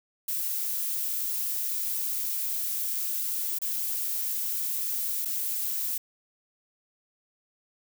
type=noise with dropouts; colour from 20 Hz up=violet; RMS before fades=-30 dBFS; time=0.28-5.98 s; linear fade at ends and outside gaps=5 ms; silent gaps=3.587-3.617 / 5.25-5.255 s; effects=none